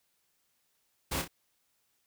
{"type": "noise with echo", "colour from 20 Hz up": "pink", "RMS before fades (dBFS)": -33, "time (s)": [1.11, 1.22], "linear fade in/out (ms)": 10, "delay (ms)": 30, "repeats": 2, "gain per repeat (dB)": -7, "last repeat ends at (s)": 1.28, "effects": ["white hiss -75 dBFS RMS until 2.06 s"]}